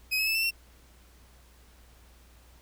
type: tone with pitch steps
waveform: 30% pulse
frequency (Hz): 2530 / 2576 / 2622 / 2670 / 2718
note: D#7 / E7 / E7 / E7 / F7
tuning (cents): +28 / -41 / -10 / +22 / -48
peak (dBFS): -22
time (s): 0.11-0.51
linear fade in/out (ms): 20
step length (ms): 80
effects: added 60 Hz sine -55 dBFS peak until 2.61 s + pink hiss -60 dBFS RMS until 2.61 s